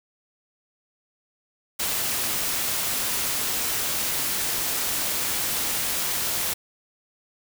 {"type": "noise", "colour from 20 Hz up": "white", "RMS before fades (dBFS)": -26, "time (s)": [1.79, 6.54], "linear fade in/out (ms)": 10, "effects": []}